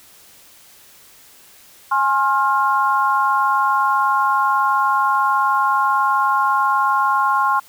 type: chord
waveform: sine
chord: F minor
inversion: first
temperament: equal with one note detuned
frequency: 830.6 / 1069.1 / 1396.9 Hz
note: Ab5 / C6 / F6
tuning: 0 / +37 / 0 cents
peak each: -20 / -16 / -21 dBFS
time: 1.91-7.6 s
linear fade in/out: 10 ms
effects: white hiss -47 dBFS RMS until 7.68 s